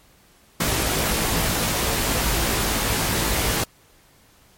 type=noise with comb filter; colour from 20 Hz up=pink; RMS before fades=-22 dBFS; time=0.6-3.64 s; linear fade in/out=5 ms; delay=18 ms; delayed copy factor=+0.6; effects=pink hiss -55 dBFS RMS until 4.57 s + MP3 64 kbps